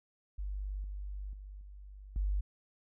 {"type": "tone with level steps", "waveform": "sine", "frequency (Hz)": 49.27, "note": "G1", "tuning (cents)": 10, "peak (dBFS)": [-35, -38, -44, -47, -29], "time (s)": [0.38, 2.41], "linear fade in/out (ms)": 10, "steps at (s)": [0.84, 1.33, 1.61, 2.16], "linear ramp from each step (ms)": 2, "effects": []}